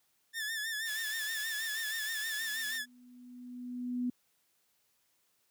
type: tone with vibrato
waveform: sawtooth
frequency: 1760 Hz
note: A6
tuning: in tune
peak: -31 dBFS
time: 0.33-2.86 s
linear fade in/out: 50 ms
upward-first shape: sine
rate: 6.3 Hz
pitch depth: 68 cents each way
type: high-pass noise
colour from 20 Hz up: white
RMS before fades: -45 dBFS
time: 0.84-2.8 s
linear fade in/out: 50 ms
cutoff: 1300 Hz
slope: 12 dB/octave
type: tone with exponential growth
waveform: sine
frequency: 246.9 Hz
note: B3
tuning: in tune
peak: -29 dBFS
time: 2.39-4.1 s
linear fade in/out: 5 ms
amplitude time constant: 370 ms
effects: white hiss -74 dBFS RMS until 5.5 s + high-pass 60 Hz 12 dB/octave